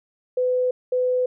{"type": "tone pair in turn", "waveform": "sine", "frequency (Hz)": [503, 503], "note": ["B4", "B4"], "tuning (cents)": [32, 32], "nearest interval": "unison", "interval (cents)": 0, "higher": "neither", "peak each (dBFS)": -18, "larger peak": "neither", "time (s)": [[0.37, 0.71], [0.92, 1.26]], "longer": "neither", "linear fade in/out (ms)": 5, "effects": []}